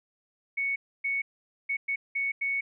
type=tone bursts at uneven times; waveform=sine; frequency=2219 Hz; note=C#7; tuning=1 cent sharp; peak=-26 dBFS; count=6; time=0.57-0.76 / 1.04-1.22 / 1.69-1.77 / 1.88-1.96 / 2.15-2.32 / 2.41-2.61 s; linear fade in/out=10 ms; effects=none